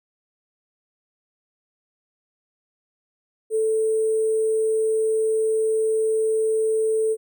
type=tone with sample-and-hold; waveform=sine; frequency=440 Hz; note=A4; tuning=in tune; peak=-18 dBFS; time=3.5-7.17 s; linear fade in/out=50 ms; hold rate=8820 Hz; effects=none